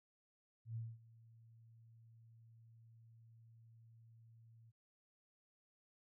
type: tone with ADSR envelope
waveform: sine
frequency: 113.9 Hz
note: A#2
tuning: 40 cents flat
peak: -40 dBFS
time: 0.65-4.72 s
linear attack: 110 ms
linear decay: 220 ms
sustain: -21 dB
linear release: 28 ms
effects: none